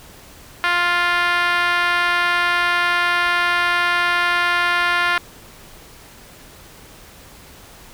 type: tone with band-pass filter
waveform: 5% pulse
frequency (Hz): 350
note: F4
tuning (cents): +4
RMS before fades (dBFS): -18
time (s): 0.64-5.18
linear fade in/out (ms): 0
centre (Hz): 1400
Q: 1.5
effects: pink hiss -43 dBFS RMS until 7.93 s